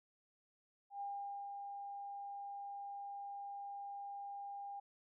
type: tone with ADSR envelope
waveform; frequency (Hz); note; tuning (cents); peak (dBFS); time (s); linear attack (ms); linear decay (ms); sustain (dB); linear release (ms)
sine; 803; G5; +41; -40; 0.9-4.8; 110; 470; -4; 8
effects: none